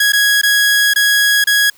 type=tone with dropouts; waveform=sawtooth; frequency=1661.2 Hz; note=G#6; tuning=in tune; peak=-6 dBFS; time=0-1.7 s; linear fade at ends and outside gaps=5 ms; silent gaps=0.122-0.132 / 0.415-0.432 / 0.937-0.959 / 1.441-1.471 s; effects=white hiss -48 dBFS RMS until 1.77 s